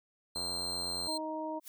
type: tone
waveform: 35% pulse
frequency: 4158 Hz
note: C8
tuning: 12 cents flat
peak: -33 dBFS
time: 0.35-1.18 s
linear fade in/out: 10 ms
type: click train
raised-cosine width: 1 ms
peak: -30 dBFS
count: 64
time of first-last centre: 0.36-1.07 s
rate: 88.7 Hz
type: harmonic tone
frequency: 313 Hz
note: D#4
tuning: 10 cents sharp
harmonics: 1 / 2 / 3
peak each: -39 / -39 / -39 dBFS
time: 1.07-1.6 s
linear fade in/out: 20 ms
type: noise with exponential growth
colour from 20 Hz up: blue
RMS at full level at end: -42 dBFS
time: 1.6-1.68 s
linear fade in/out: 1 ms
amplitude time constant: 16 ms
effects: none